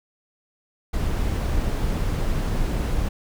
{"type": "noise", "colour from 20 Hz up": "brown", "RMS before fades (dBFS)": -23, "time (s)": [0.93, 3.09], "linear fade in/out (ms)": 10, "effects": []}